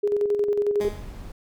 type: tone with tremolo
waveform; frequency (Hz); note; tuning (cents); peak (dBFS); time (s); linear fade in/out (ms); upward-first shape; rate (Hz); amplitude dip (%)
sine; 411.4; G#4; -16; -18; 0.03-0.89; 10; square; 11; 45
type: tone with exponential decay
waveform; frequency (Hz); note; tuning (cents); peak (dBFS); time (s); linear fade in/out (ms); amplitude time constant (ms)
15% pulse; 208.3; G#3; +5; -22; 0.81-1.23; 0; 90
type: noise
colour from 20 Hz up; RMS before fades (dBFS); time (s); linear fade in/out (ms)
brown; -37; 0.81-1.32; 5
effects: none